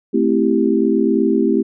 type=chord; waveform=sine; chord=A minor seventh; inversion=none; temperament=equal; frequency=220 / 261.6 / 329.6 / 392 Hz; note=A3 / C4 / E4 / G4; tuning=0 / 0 / 0 / 0 cents; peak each=-18 dBFS; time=0.13-1.63 s; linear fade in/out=20 ms; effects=none